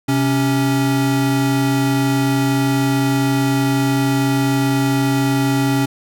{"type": "tone pair together", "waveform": "square", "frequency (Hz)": [130.81, 277.2], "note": ["C3", "C#4"], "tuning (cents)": [0, 0], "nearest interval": "octave + minor second", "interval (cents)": 1300, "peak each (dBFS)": [-19, -17], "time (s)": [0.08, 5.86], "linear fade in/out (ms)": 10, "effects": []}